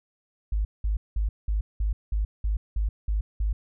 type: tone bursts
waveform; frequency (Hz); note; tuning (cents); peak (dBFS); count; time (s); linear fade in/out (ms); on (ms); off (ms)
sine; 51.91; G#1; 0; -22; 10; 0.52-3.53; 5; 130; 190
effects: none